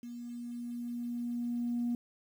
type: tone with level ramp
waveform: sine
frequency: 239.4 Hz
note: A#3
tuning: 46 cents sharp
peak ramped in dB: -41 to -28 dBFS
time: 0.03-1.95 s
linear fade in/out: 2 ms
effects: tanh soft clip ceiling -26 dBFS + 10-bit